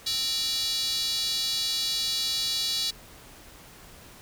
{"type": "tone with high-pass filter", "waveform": "square", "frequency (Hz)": 261.6, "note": "C4", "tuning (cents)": 0, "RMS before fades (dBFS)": -28, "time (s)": [0.06, 2.91], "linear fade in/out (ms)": 10, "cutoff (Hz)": 4100, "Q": 5.2, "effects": ["pink hiss -49 dBFS RMS until 4.21 s"]}